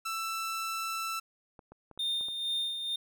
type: tone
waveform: sawtooth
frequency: 1329 Hz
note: E6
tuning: 14 cents sharp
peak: -29 dBFS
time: 0.05-1.2 s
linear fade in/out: 10 ms
type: clicks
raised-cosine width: 1 ms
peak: -36 dBFS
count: 6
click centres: 1.592 / 1.72 / 1.913 / 1.976 / 2.21 / 2.285 s
type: tone with tremolo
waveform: triangle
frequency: 3636 Hz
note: A#7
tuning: 44 cents flat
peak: -27 dBFS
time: 1.99-2.96 s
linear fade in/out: 5 ms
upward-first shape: sine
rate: 2.2 Hz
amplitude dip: 50%
effects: none